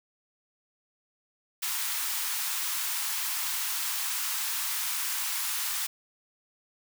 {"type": "high-pass noise", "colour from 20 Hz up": "white", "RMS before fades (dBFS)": -31, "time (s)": [1.62, 5.87], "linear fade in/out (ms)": 10, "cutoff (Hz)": 850, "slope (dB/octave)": 48, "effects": []}